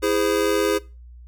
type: chord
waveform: square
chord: E augmented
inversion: none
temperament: just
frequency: 329.6 / 412 / 515 Hz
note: E4 / G#4 / B#4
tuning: 0 / -14 / -28 cents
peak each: -25 / -22 / -25 dBFS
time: 0.02-0.79 s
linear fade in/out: 20 ms
effects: noise-tail reverb RT60 0.3 s tail -21 dB re dry + added 60 Hz sine -40 dBFS peak until 1.27 s